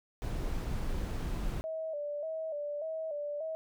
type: noise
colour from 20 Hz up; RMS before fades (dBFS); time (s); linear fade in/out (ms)
brown; -34; 0.22-1.61; 0
type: tone with vibrato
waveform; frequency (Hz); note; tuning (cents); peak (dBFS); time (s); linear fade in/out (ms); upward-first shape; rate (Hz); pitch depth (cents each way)
sine; 612; D#5; -29; -34; 1.64-3.55; 0; square; 1.7; 78
effects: none